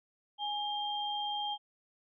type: tone pair together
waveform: sine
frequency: 830.6 / 3188 Hz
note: G#5 / G7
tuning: 0 / +28 cents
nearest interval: octave + major seventh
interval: 2328 cents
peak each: -35 / -36 dBFS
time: 0.38-1.58 s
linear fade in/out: 50 ms
effects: none